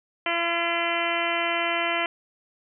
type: harmonic tone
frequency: 339.8 Hz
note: F4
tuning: 47 cents flat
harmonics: 1 / 2 / 3 / 4 / 5 / 6 / 7 / 8 / 9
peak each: -34 / -29 / -32 / -32 / -34 / -30 / -31 / -33 / -33 dBFS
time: 0.26-2.06 s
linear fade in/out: 2 ms
effects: none